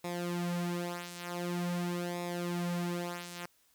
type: tone with flanger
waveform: sawtooth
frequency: 175 Hz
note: F3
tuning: 4 cents sharp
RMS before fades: -36 dBFS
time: 0.04-3.46 s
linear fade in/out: 5 ms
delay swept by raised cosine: 0.66 to 5.66 ms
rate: 0.46 Hz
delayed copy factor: -0.75
effects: white hiss -69 dBFS RMS until 3.74 s